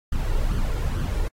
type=noise with flanger; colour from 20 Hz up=brown; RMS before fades=-23 dBFS; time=0.12-1.28 s; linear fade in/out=5 ms; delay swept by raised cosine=0.63 to 2.23 ms; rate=2.3 Hz; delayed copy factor=+0.65; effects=AAC 48 kbps